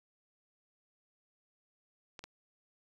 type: clicks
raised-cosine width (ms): 0.2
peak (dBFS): -28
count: 2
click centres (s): 2.192 / 2.24
effects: 10-bit